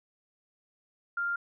sine tone, 1397 Hz, F6, in tune, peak -28 dBFS, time 1.17-1.36 s, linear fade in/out 5 ms, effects none

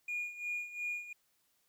triangle tone with tremolo, 2434 Hz, D#7, 39 cents flat, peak -31 dBFS, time 0.08-1.13 s, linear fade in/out 5 ms, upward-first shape sine, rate 2.8 Hz, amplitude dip 80%, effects tanh soft clip ceiling -30 dBFS + white hiss -75 dBFS RMS until 1.68 s

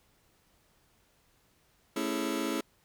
sawtooth chord, A major seventh, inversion none, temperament just, 220 / 275 / 330 / 412.5 Hz, A3 / C#4 / E4 / G#4, 0 / -14 / +2 / -12 cents, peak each -33 / -30 / -30 / -34 dBFS, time 1.96-2.61 s, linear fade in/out 5 ms, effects pink hiss -68 dBFS RMS until 2.84 s

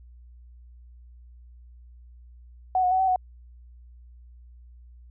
sine tone with pitch steps, 745 / 727 / 751 / 761 / 738 Hz, F#5 / F#5 / F#5 / F#5 / F#5, +12 / -31 / +26 / +48 / -5 cents, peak -19 dBFS, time 2.75-3.16 s, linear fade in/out 2 ms, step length 82 ms, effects added 60 Hz sine -46 dBFS peak until 5.1 s

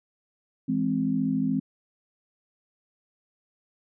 sine chord, E augmented, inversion none, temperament equal, 164.81 / 207.7 / 261.6 Hz, E3 / G#3 / B#3, 0 / 0 / 0 cents, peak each -30 / -28 / -25 dBFS, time 0.68-1.6 s, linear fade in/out 10 ms, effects none

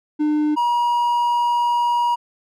triangle tone pair in turn, 301.4 / 956.9 Hz, D4 / A#5, +45 / +45 cents, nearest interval octave + minor sixth, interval 2000 cents, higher second, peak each -14 dBFS, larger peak neither, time 0.19-0.56 / 0.56-2.16 s, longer second, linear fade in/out 20 ms, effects none

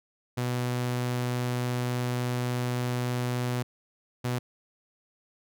sawtooth tone bursts at uneven times, 123.47 Hz, B2, in tune, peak -23 dBFS, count 2, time 0.37-3.63 / 4.24-4.39 s, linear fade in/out 10 ms, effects none

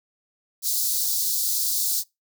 white high-pass noise, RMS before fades -24 dBFS, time 0.62-2.04 s, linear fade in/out 50 ms, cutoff 4000 Hz, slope 48 dB/octave, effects noise-tail reverb RT60 0.2 s tail -23 dB re dry

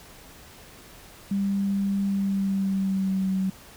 sine tone with pitch glide, 197.9 to 189.95 Hz, G3 to F#3, +17 to +46 cents, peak -22 dBFS, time 1.31-3.5 s, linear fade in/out 5 ms, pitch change -71 cents, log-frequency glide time 2.03-3.35 s, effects pink hiss -48 dBFS RMS until 3.76 s

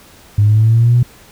sine linear sweep, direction up, 102.2 to 123.47 Hz, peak -6 dBFS, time 0.38-1.03 s, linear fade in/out 5 ms, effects tanh soft clip ceiling -2 dBFS + pink hiss -43 dBFS RMS until 1.31 s

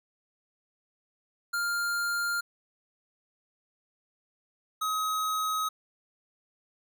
square tone pair in turn, 1400 / 1268.2 Hz, F6 / D#6, +4 / +33 cents, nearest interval major second, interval 171 cents, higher first, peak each -28 dBFS, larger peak neither, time 1.53-2.41 / 4.81-5.69 s, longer neither, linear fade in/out 10 ms, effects none

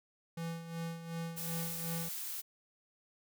square tone with tremolo, 166.4 Hz, E3, 17 cents sharp, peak -37 dBFS, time 0.37-2.09 s, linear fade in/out 5 ms, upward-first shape sine, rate 2.7 Hz, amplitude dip 65%
blue noise, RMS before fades -41 dBFS, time 1.36-2.42 s, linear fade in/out 20 ms
effects none

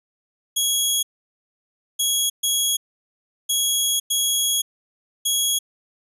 15% pulse tone bursts at uneven times, 3322 Hz, G#7, in tune, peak -11 dBFS, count 6, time 0.56-1.03 / 1.99-2.3 / 2.43-2.77 / 3.49-4 / 4.1-4.62 / 5.25-5.59 s, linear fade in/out 10 ms, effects resampled to 32000 Hz

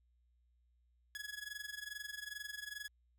sawtooth tone with amplitude modulation, 1683 Hz, G#6, 23 cents sharp, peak -37 dBFS, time 1.15-2.88 s, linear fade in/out 0 ms, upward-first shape sine, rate 22.4 Hz, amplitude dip 85%, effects added 60 Hz sine -70 dBFS peak until 3.18 s

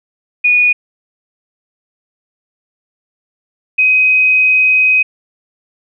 sine tone pair in turn, 2461 / 2519 Hz, D#7 / D#7, -20 / +21 cents, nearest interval unison, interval 41 cents, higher second, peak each -7 dBFS, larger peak neither, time 0.44-0.73 / 3.78-5.03 s, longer second, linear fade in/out 10 ms, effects none

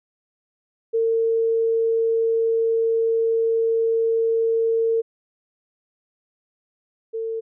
sine tone pair in turn, 454.1 / 449.7 Hz, A#4 / A4, -45 / +38 cents, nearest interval unison, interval 17 cents, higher first, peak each -17 / -24 dBFS, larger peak first, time 0.93-5.02 / 7.13-7.41 s, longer first, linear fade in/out 20 ms, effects none

